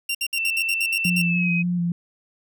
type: tone bursts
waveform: sawtooth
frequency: 2768 Hz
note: F7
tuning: 16 cents flat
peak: -19 dBFS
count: 10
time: 0.09-1.219 s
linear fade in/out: 5 ms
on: 58 ms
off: 61 ms
type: tone with pitch glide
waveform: sine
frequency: 2674 to 2524 Hz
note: E7 to D#7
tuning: +24 to +24 cents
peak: -22 dBFS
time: 0.36-1.63 s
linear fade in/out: 20 ms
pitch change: -100 cents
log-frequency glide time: 1.23-1.48 s
type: tone with vibrato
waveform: sine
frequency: 174.61 Hz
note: F3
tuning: in tune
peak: -20 dBFS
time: 1.05-1.92 s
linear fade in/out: 2 ms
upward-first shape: square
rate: 3.4 Hz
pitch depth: 21 cents each way
effects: none